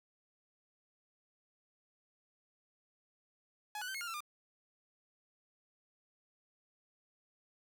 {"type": "tone with pitch steps", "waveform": "sawtooth", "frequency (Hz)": [842, 1481, 1547, 2168, 1407, 1344, 1204], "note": ["G#5", "F#6", "G6", "C#7", "F6", "E6", "D6"], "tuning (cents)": [24, 1, -23, -39, 12, 33, 43], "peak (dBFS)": -36, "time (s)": [3.75, 4.205], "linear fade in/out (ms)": 2, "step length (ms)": 65, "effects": []}